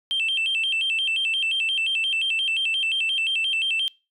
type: tone with vibrato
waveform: sine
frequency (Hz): 2902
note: F#7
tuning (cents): -34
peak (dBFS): -19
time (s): 0.11-3.88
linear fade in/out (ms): 0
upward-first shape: square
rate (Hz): 5.7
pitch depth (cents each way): 150
effects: noise-tail reverb RT60 0.3 s tail -24 dB re dry + tanh soft clip ceiling -18 dBFS